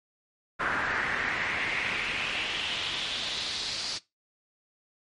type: noise with band-pass filter sweep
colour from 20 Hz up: brown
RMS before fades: -31 dBFS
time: 0.59-3.99 s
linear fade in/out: 20 ms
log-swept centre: 1500 to 4800 Hz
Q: 3.5
effects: noise-tail reverb RT60 0.2 s tail -19 dB re dry + MP3 48 kbps